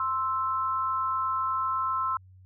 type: tone pair together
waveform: sine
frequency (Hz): 1046.5 / 1318.5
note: C6 / E6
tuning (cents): 0 / 0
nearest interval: major third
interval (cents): 400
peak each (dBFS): -28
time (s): 0-2.17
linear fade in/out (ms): 2
effects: added 93 Hz sine -50 dBFS peak until 2.45 s